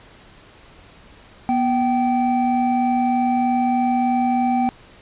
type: tone pair together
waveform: triangle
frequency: 243.6 / 774 Hz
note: B3 / G5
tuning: -24 / -22 cents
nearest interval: octave + minor sixth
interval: 2002 cents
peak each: -17 dBFS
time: 1.49-4.69 s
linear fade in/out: 0 ms
effects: pink hiss -47 dBFS RMS until 5.01 s + resampled to 8000 Hz